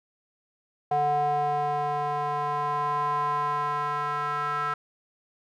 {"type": "tone with band-pass filter sweep", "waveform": "square", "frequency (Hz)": 146.83, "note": "D3", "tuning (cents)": 0, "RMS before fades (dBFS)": -27, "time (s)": [0.91, 4.74], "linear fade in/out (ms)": 5, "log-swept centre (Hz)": [730, 1300], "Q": 5.3, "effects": []}